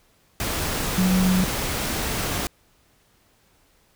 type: tone in noise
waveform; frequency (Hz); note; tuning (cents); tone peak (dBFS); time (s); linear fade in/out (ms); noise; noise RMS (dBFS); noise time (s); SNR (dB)
sine; 185.2; F#3; +2; -17; 0.98-1.44; 0; pink; -26; 0.4-2.47; +6
effects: pink hiss -61 dBFS RMS until 3.95 s